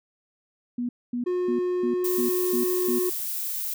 sine tone bursts, 243 Hz, B3, 28 cents flat, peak -25 dBFS, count 7, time 0.78-2.99 s, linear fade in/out 5 ms, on 110 ms, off 240 ms
triangle tone with pitch glide, 360 to 363.1 Hz, F#4 to F#4, -47 to -33 cents, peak -21 dBFS, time 1.26-3.1 s, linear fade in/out 10 ms, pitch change +14 cents, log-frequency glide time 1.8-2.2 s
violet noise, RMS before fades -30 dBFS, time 2.04-3.74 s, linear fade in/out 5 ms
effects none

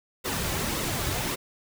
pink noise with flanger, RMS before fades -29 dBFS, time 0.24-1.36 s, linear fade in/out 20 ms, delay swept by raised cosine 1.2 to 4.3 ms, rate 1.8 Hz, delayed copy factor -0.5, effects none

